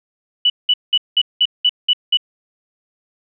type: tone bursts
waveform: sine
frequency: 2960 Hz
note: F#7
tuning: in tune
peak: -10 dBFS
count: 8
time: 0.45-2.172 s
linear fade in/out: 5 ms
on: 49 ms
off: 190 ms
effects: none